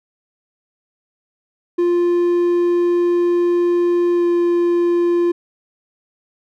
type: tone with pitch glide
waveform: triangle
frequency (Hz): 349.2 to 346.8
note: F4 to F4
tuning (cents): 0 to -12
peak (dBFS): -11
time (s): 1.78-5.32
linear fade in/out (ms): 10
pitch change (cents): -12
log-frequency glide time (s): 4.14-4.25
effects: none